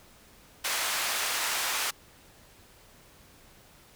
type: band-pass noise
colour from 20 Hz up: pink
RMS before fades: -30 dBFS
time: 0.64-1.91 s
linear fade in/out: 10 ms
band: 1000 to 14000 Hz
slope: 12 dB/octave
effects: pink hiss -56 dBFS RMS until 3.95 s